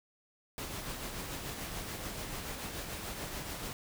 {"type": "noise with tremolo", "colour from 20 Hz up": "pink", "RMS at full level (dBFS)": -39, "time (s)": [0.58, 3.73], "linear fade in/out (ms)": 0, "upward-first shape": "triangle", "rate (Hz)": 6.9, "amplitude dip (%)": 40, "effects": []}